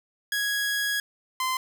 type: tone pair in turn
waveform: sawtooth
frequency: 1661.2 / 1034.1 Hz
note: G#6 / C6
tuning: 0 / -21 cents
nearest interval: minor sixth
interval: 821 cents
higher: first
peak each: -21 dBFS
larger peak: neither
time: 0.32-1 / 1.4-1.57 s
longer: first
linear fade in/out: 2 ms
effects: none